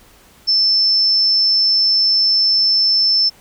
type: tone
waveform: sine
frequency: 5300 Hz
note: E8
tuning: 9 cents sharp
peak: -11 dBFS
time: 0.47-3.3 s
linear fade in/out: 20 ms
effects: pink hiss -48 dBFS RMS until 3.4 s